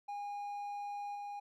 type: tone with level steps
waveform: triangle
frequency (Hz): 816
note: G#5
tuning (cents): -31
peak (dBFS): -37 / -39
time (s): 0.08-1.4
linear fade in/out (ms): 10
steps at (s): 1.15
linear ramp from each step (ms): 2
effects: none